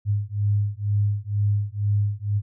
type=beating tone pair; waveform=sine; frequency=101.8 / 103.9 Hz; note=G#2 / G#2; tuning=-34 / +1 cents; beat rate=2.1 Hz; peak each=-23 dBFS; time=0.05-2.42 s; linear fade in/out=50 ms; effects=none